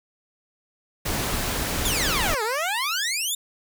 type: noise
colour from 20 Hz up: pink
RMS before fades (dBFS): -26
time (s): 1.05-2.35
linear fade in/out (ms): 10
type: exponential two-way sweep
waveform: 15% pulse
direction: down then up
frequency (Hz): 3706 to 415.3 to 3706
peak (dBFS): -17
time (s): 1.85-3.35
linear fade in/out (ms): 5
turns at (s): 2.43
effects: none